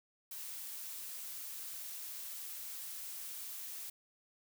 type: noise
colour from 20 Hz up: blue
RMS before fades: -45 dBFS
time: 0.31-3.9 s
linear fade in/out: 5 ms
effects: none